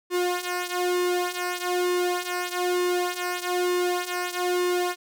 sawtooth tone with flanger, 357.6 Hz, F4, 41 cents sharp, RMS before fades -26 dBFS, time 0.1-4.96 s, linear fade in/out 50 ms, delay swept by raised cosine 1.5 to 3.1 ms, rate 1.1 Hz, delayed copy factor -0.75, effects none

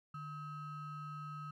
triangle ring-modulated tone, 715 Hz, F5, 41 cents sharp, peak -38 dBFS, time 0.14-1.51 s, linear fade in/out 5 ms, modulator 565 Hz, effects none

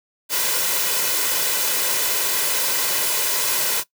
white noise with comb filter, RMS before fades -21 dBFS, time 0.29-3.84 s, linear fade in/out 50 ms, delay 2 ms, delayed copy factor +0.55, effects noise-tail reverb RT60 0.1 s tail -18 dB re dry + high-pass 200 Hz 12 dB/octave

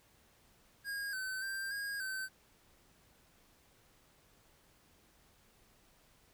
square tone with pitch steps, 1629 / 1528 / 1576 / 1632 / 1539 Hz, G#6 / G6 / G6 / G#6 / G6, -34 / -45 / +9 / -31 / -32 cents, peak -38 dBFS, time 0.84-2.29 s, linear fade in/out 50 ms, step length 290 ms, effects pink hiss -67 dBFS RMS until 6.33 s

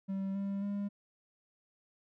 triangle tone with pitch steps, 193.7 / 197.77 / 201.9 Hz, G3 / G3 / G#3, -20 / +16 / -49 cents, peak -31 dBFS, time 0.08-0.89 s, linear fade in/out 20 ms, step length 270 ms, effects none

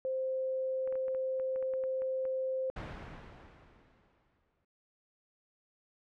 sine tone, 523 Hz, C5, 1 cent flat, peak -31 dBFS, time 0.05-2.7 s, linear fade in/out 0 ms
clicks, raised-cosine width 0.5 ms, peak -35 dBFS, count 12, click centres 0.875 / 0.925 / 0.955 / 1.082 / 1.148 / 1.398 / 1.56 / 1.626 / 1.737 / 1.838 / 2.02 / 2.253 s
pink noise with exponential decay, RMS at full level -39 dBFS, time 2.76-4.65 s, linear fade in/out 5 ms, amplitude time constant 410 ms
effects low-pass 2000 Hz 12 dB/octave

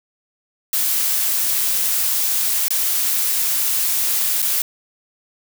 blue noise with dropouts, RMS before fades -19 dBFS, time 0.73-4.62 s, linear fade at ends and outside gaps 2 ms, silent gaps 2.683-2.705 / 4.42-4.425 s, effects none

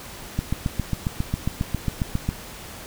click train, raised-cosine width 5 ms, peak -10 dBFS, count 15, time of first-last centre 0.39-2.29 s, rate 7.37 Hz, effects pink hiss -39 dBFS RMS until 2.86 s

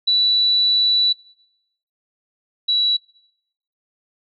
sine tone pair in turn, 3951 / 3921 Hz, B7 / B7, 0 / -13 cents, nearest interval unison, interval 13 cents, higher first, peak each -13 / -15 dBFS, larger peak first, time 0.07-1.13 / 2.68-2.97 s, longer first, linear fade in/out 10 ms, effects noise-tail reverb RT60 0.8 s tail -23 dB re dry

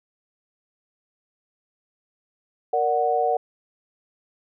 sine chord, Bb augmented, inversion none, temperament equal, 466.2 / 587.3 / 740 Hz, Bb4 / D5 / F#5, 0 / 0 / 0 cents, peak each -24 / -26 / -21 dBFS, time 2.73-3.37 s, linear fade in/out 5 ms, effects none

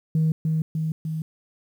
sine tone with echo, 158.5 Hz, D#3, 32 cents sharp, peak -16 dBFS, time 0.15-0.32 s, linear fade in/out 2 ms, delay 300 ms, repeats 3, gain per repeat -3 dB, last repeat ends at 1.22 s, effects tanh soft clip ceiling -15 dBFS + 9-bit

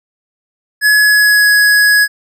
square tone with pitch glide, 1695 to 1673.6 Hz, G#6 to G#6, +35 to +13 cents, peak -7 dBFS, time 0.81-2.08 s, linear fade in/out 50 ms, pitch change -22 cents, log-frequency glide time 0.97-1.5 s, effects none

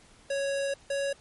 square tone pair in turn, 554.4 / 556.9 Hz, C#5 / C#5, 0 / +8 cents, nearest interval unison, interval 8 cents, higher second, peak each -28 dBFS, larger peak neither, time 0.3-0.74 / 0.9-1.13 s, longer first, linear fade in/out 5 ms, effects pink hiss -57 dBFS RMS until 1.2 s + MP3 48 kbps

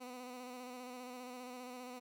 15% pulse tone with vibrato, 250 Hz, B3, 21 cents sharp, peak -40 dBFS, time 0-2 s, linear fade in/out 20 ms, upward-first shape square, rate 15 Hz, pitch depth 27 cents each way, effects none

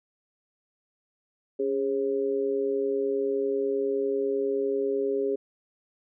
sine tone with amplitude modulation, 409.2 Hz, G#4, 26 cents flat, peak -20 dBFS, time 1.59-5.36 s, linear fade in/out 10 ms, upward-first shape sine, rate 130 Hz, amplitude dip 85%, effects none

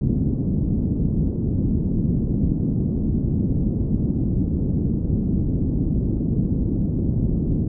white low-pass noise, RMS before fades -21 dBFS, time 0.01-7.68 s, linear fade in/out 5 ms, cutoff 260 Hz, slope 24 dB/octave, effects none

